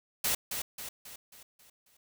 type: noise with echo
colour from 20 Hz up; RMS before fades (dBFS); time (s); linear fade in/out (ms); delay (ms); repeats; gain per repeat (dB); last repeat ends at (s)
white; -29; 0.24-0.35; 5; 270; 6; -6; 1.97
effects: none